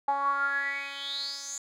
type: tone with band-pass filter sweep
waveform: 10% pulse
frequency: 279.2 Hz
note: C#4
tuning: 13 cents sharp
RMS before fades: -31 dBFS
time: 0.08-1.58 s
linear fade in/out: 2 ms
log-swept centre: 840 to 7100 Hz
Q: 9.6
effects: none